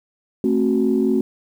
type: chord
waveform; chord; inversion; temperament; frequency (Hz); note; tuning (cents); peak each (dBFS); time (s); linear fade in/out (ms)
sine; F# diminished; first; just; 222 / 266.4 / 370; A3 / C4 / F#4; +16 / +31 / 0; -19; 0.44-1.21; 2
effects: tanh soft clip ceiling -7 dBFS + 8-bit